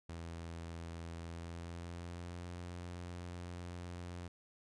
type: tone with pitch glide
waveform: sawtooth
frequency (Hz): 83.7 to 87.86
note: E2 to F2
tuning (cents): +27 to +11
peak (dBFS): -40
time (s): 0.09-4.28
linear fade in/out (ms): 5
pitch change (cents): +84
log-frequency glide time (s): 1.2-2.52
effects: resampled to 22050 Hz